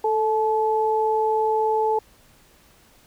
sine tone pair together, 440 / 863.4 Hz, A4 / A5, 0 / -33 cents, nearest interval octave, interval 1167 cents, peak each -21 dBFS, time 0.04-1.99 s, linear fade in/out 5 ms, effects pink hiss -55 dBFS RMS until 3.06 s

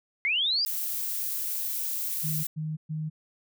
sine linear sweep, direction up, 2060 to 4978 Hz, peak -23 dBFS, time 0.25-0.65 s, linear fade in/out 0 ms
violet noise, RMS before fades -31 dBFS, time 0.66-2.47 s, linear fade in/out 5 ms
sine tone bursts, 155.56 Hz, D#3, in tune, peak -29 dBFS, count 3, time 2.23-3.1 s, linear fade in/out 20 ms, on 210 ms, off 120 ms
effects none

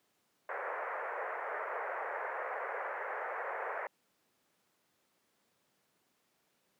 pink band-pass noise, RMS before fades -39 dBFS, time 0.49-3.87 s, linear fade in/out 2 ms, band 460 to 2000 Hz, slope 48 dB/octave, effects pink hiss -75 dBFS RMS until 6.79 s + high-pass 200 Hz 12 dB/octave

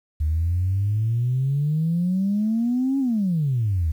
sine exponential two-way sweep, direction up then down, 74.6 to 277.2 to 74.6 Hz, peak -18 dBFS, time 0.2-3.92 s, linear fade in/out 10 ms, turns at 2.99 s, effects tanh soft clip ceiling -14 dBFS + 9-bit

